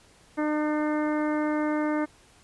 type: harmonic tone with a mistuned harmonic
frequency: 302.6 Hz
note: D#4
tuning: 48 cents flat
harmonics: 1 / 2 / 3 / 4 / 5 / 6 / 7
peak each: -25 / -31 / -35 / -37 / -39 / -41 / -42 dBFS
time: 0.37-2.06 s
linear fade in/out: 20 ms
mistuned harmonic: 6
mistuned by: -18 cents
effects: pink hiss -57 dBFS RMS until 2.43 s + resampled to 24000 Hz